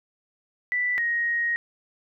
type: tone pair in turn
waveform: sine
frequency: 1975.5 / 1877.6 Hz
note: B6 / A#6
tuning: 0 / +12 cents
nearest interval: minor second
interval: 88 cents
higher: first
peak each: -22 dBFS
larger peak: neither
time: 0.72-0.98 / 0.98-1.56 s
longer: second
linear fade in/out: 0 ms
effects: none